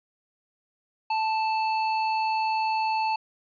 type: tone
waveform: square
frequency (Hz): 880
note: A5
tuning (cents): 0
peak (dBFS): -24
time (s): 1.1-3.16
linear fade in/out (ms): 5
effects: resampled to 11025 Hz